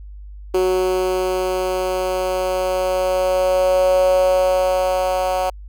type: tone with high-pass filter sweep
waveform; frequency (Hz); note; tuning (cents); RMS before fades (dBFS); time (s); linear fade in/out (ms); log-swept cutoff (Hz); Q
10% pulse; 185; F#3; 0; -18; 0.54-5.5; 5; 390 to 640; 8.1
effects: added 50 Hz sine -33 dBFS peak until 5.68 s